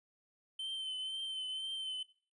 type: tone with vibrato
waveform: triangle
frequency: 3085 Hz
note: G7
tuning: 28 cents flat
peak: -36 dBFS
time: 0.59-2.03 s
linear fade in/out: 5 ms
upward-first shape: triangle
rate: 2 Hz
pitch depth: 35 cents each way
effects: noise-tail reverb RT60 0.4 s tail -17 dB re dry + resampled to 24000 Hz

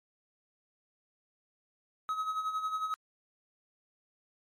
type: tone with tremolo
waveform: triangle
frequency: 1275 Hz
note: D#6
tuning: 42 cents sharp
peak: -27 dBFS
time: 2.09-2.94 s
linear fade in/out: 0 ms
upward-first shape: sine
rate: 11 Hz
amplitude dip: 60%
effects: MP3 64 kbps

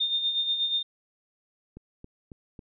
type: tone with tremolo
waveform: sine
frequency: 3636 Hz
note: A#7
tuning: 44 cents flat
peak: -22 dBFS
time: 0-0.83 s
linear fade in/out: 10 ms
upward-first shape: sine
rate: 8.3 Hz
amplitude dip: 55%
type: click train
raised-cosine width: 3 ms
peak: -30 dBFS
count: 4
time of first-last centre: 1.77-2.592 s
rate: 3.65 Hz
effects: none

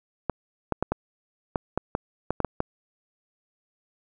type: clicks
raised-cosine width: 1 ms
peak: -10 dBFS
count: 11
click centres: 0.297 / 0.723 / 0.826 / 0.92 / 1.558 / 1.776 / 1.951 / 2.306 / 2.403 / 2.447 / 2.604 s
effects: none

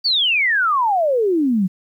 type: exponential sweep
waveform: sine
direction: down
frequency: 4700 to 175.9 Hz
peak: -14 dBFS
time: 0.04-1.68 s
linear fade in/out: 20 ms
effects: 9-bit

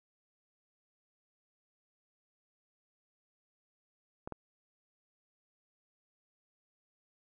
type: clicks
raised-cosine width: 1 ms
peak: -26 dBFS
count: 2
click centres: 4.275 / 4.323 s
effects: none

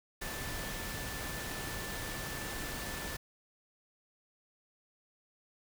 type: tone in noise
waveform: sine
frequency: 1760 Hz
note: A6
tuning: in tune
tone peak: -46 dBFS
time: 0.21-3.17 s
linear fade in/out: 10 ms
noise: pink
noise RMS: -40 dBFS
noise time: 0.21-3.17 s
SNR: -9 dB
effects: none

